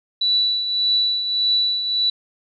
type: tone with tremolo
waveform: sine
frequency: 3951 Hz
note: B7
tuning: in tune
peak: -14 dBFS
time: 0.21-2.1 s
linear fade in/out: 5 ms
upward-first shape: triangle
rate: 1.7 Hz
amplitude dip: 60%
effects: none